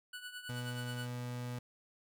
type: tone with tremolo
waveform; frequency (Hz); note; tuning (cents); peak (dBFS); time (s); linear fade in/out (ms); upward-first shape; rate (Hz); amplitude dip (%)
25% pulse; 1480; F#6; 0; -38; 0.13-1.07; 5; triangle; 9.4; 75
type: tone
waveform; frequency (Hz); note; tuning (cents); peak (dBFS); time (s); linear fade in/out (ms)
35% pulse; 122.8; B2; -9; -37; 0.49-1.59; 5
effects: none